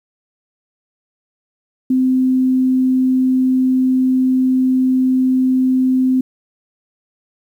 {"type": "tone", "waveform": "sine", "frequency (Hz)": 258.1, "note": "C4", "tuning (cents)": -23, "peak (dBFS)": -11, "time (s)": [1.9, 6.21], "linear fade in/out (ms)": 5, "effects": ["8-bit"]}